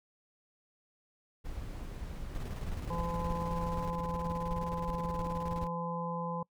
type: noise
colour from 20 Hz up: brown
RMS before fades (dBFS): -41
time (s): 1.44-3.89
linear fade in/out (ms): 20
type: noise with tremolo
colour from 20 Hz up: brown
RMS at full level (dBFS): -38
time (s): 2.35-5.67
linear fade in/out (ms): 0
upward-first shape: square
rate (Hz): 19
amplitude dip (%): 70
type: harmonic tone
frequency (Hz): 170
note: F3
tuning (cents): -46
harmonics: 1 / 3 / 5 / 6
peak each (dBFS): -37 / -40 / -42 / -39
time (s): 2.9-6.43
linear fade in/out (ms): 5
effects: noise-tail reverb RT60 0.1 s tail -25 dB re dry